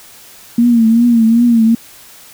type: tone with vibrato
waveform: sine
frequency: 231.8 Hz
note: A#3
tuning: 10 cents flat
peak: -6 dBFS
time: 0.58-1.75 s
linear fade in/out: 5 ms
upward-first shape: triangle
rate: 2.6 Hz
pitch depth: 83 cents each way
effects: white hiss -39 dBFS RMS until 2.33 s